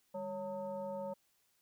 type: tone with frequency modulation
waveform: sine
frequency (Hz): 554.4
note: C#5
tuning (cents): 0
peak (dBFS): -38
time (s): 0.14-1.14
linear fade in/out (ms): 10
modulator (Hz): 354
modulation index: 0.84
effects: white hiss -75 dBFS RMS until 1.61 s